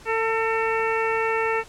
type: harmonic tone with a mistuned harmonic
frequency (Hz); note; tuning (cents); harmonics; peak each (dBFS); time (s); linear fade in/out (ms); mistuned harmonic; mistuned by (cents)
448; A4; +31; 1 / 2 / 3 / 4 / 5 / 6; -24 / -27 / -29 / -30 / -31 / -32; 0.05-1.64; 50; 4; +17
effects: pink hiss -47 dBFS RMS until 1.68 s + low-pass 9000 Hz 12 dB/octave